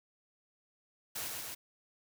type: noise with echo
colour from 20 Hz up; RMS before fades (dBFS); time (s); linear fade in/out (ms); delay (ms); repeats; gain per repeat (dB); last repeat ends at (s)
white; -39; 1.15-1.29; 10; 130; 2; -2; 1.55
effects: none